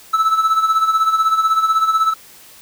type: tone with tremolo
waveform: triangle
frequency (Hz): 1310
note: E6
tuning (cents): -11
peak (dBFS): -8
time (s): 0.13-2.14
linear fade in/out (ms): 10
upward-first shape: sine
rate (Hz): 16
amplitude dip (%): 65
effects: white hiss -43 dBFS RMS until 2.61 s